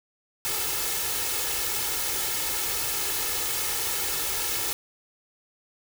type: noise with comb filter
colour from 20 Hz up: white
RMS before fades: -28 dBFS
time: 0.45-4.73 s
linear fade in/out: 0 ms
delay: 2.3 ms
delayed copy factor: +0.65
effects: none